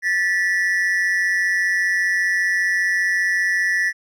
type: tone pair together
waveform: triangle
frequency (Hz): 1760 / 1945.1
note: A6 / B6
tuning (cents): 0 / -27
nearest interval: major second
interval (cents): 173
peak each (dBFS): -18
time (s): 0.02-3.93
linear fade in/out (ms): 50
effects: none